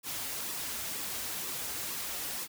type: noise with flanger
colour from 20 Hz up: white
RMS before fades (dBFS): -37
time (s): 0.03-2.48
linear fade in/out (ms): 50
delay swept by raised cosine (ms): 1.3 to 6.2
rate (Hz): 2.1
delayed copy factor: -0.55
effects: none